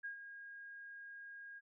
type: tone with ADSR envelope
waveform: sine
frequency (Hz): 1629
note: G#6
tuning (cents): -34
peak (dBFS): -40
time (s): 0.03-1.61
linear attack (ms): 21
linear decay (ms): 110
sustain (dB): -9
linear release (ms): 35
effects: none